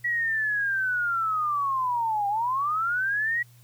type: linear two-way sweep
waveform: sine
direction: down then up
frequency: 1937 to 793 to 1937 Hz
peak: -23 dBFS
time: 0.04-3.43 s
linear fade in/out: 10 ms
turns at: 2.28 s
effects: added 120 Hz sine -51 dBFS peak until 3.63 s + white hiss -60 dBFS RMS until 3.63 s